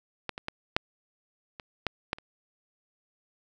clicks, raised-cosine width 0.3 ms, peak -15 / -21 / -16 / -6 / -24 / -11 / -11 / -29 dBFS, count 8, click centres 0.293 / 0.379 / 0.484 / 0.765 / 1.598 / 1.867 / 2.131 / 2.185 s, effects none

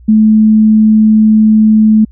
sine tone, 216.7 Hz, A3, 26 cents flat, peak -3 dBFS, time 0.08-2.05 s, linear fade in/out 10 ms, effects added 60 Hz sine -34 dBFS peak until 2.11 s

